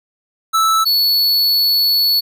square tone pair in turn, 1314 / 4420 Hz, E6 / C#8, -6 / -6 cents, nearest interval octave + major sixth, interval 2100 cents, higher second, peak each -12 dBFS, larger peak neither, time 0.53-0.85 / 0.85-2.21 s, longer second, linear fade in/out 20 ms, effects none

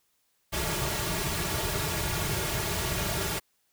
pink noise with comb filter, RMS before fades -30 dBFS, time 0.52-3.4 s, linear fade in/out 20 ms, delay 3.9 ms, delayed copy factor -0.85, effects white hiss -72 dBFS RMS until 3.72 s

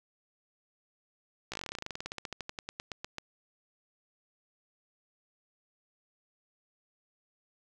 slowing click train, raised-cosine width 0.2 ms, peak -20 dBFS, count 30, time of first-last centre 1.52-3.183 s, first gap 16 ms, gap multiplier 1.08, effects none

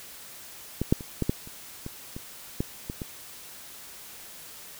clicks, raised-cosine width 3 ms, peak -13 / -6 / -25 / -12 / -10 / -30 / -22 / -23 / -13 / -19 / -20 dBFS, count 11, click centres 0.816 / 0.925 / 1.008 / 1.223 / 1.295 / 1.474 / 1.864 / 2.165 / 2.605 / 2.899 / 3.018 s, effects white hiss -45 dBFS RMS until 4.79 s

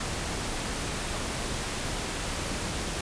pink noise, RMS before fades -32 dBFS, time 0-3.01 s, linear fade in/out 5 ms, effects resampled to 22050 Hz

